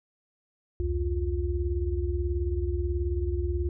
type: tone cluster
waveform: sine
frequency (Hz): 65.3 / 83.8 / 352.4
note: C2 / E2 / F4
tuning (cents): -3 / +29 / +16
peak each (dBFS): -28 / -30 / -32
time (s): 0.8-3.69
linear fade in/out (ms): 0
effects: none